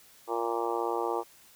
harmonic tone, 116.54 Hz, A#2, in tune, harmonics 3 / 4 / 5 / 6 / 7 / 8 / 9 / 10, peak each -34 / -33 / -40 / -39 / -35 / -36 / -42 / -38 dBFS, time 0.27-1.24 s, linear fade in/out 50 ms, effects white hiss -57 dBFS RMS until 1.55 s

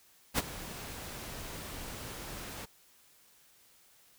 pink noise with ADSR envelope, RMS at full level -27 dBFS, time 0.34-2.66 s, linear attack 42 ms, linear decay 30 ms, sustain -16 dB, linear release 17 ms, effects white hiss -63 dBFS RMS until 4.18 s

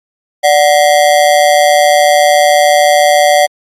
square ring-modulated tone, 664 Hz, E5, 12 cents sharp, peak -3 dBFS, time 0.43-3.47 s, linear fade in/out 20 ms, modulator 76.9 Hz, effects low-pass 12000 Hz 12 dB/octave + Opus 48 kbps

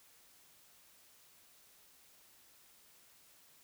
silence, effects white hiss -64 dBFS RMS until 3.63 s

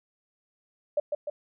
sine tone with echo, 592 Hz, D5, 14 cents sharp, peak -21 dBFS, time 0.97-1 s, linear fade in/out 5 ms, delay 150 ms, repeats 2, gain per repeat -4 dB, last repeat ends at 1.3 s, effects none

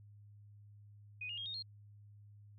sine tone with pitch steps, 2489 / 2843 / 3247 / 3708 / 4235 Hz, D#7 / F7 / G#7 / A#7 / C8, 0 / +30 / -40 / -10 / +20 cents, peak -40 dBFS, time 1.21-1.625 s, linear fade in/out 5 ms, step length 83 ms, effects added 103 Hz sine -55 dBFS peak until 2.58 s + MP3 48 kbps

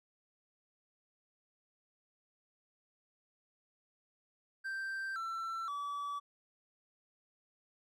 triangle tone with pitch steps, 1568 / 1341.6 / 1147.8 Hz, G6 / E6 / D6, 0 / +30 / -40 cents, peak -35 dBFS, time 4.64-6.2 s, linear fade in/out 20 ms, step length 520 ms, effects none

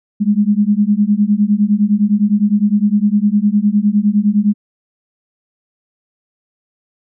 sine beating tone pair, 202.2 / 212 Hz, G#3 / G#3, -46 / +36 cents, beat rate 9.8 Hz, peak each -13 / -13 dBFS, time 0.2-4.54 s, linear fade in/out 20 ms, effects none

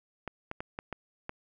clicks, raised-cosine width 0.5 ms, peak -21 dBFS, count 6, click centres 0.277 / 0.514 / 0.605 / 0.789 / 0.927 / 1.294 s, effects none

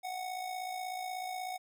square tone with amplitude modulation, 739 Hz, F#5, 2 cents flat, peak -35 dBFS, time 0.03-1.58 s, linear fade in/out 20 ms, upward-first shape sine, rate 56.4 Hz, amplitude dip 55%, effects none

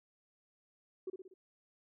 sine tone with echo, 375.4 Hz, F#4, 25 cents sharp, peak -36 dBFS, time 1.07-1.1 s, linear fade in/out 5 ms, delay 60 ms, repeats 4, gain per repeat -5 dB, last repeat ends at 1.34 s, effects tanh soft clip ceiling -32 dBFS

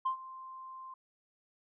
sine tone with ADSR envelope, 1046.5 Hz, C6, in tune, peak -26 dBFS, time 0.05-0.94 s, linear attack 12 ms, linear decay 100 ms, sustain -18 dB, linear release 4 ms, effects tanh soft clip ceiling -24 dBFS

